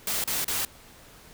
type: noise bursts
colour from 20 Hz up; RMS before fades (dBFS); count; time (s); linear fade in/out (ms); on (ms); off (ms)
white; -28; 3; 0.07-0.65; 2; 170; 35
effects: pink hiss -51 dBFS RMS until 1.33 s